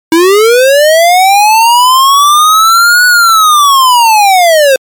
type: linear two-way sweep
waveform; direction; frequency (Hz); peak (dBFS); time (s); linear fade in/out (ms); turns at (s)
square; up then down; 316.7 to 1480 to 515; -3; 0.12-4.76; 2; 3.06
effects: MP3 96 kbps